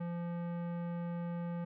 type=tone with tanh clipping; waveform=sine; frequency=172.1 Hz; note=F3; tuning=25 cents flat; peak=-38 dBFS; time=0-1.65 s; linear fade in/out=10 ms; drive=17 dB; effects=none